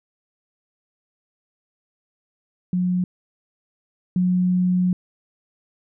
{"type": "tone pair in turn", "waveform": "sine", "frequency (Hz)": [180.6, 181.34], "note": ["F#3", "F#3"], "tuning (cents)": [-42, -35], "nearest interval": "unison", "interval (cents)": 7, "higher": "second", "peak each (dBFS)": [-18, -16], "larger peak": "second", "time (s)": [[2.73, 3.04], [4.16, 4.93]], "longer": "second", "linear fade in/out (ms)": 2, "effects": []}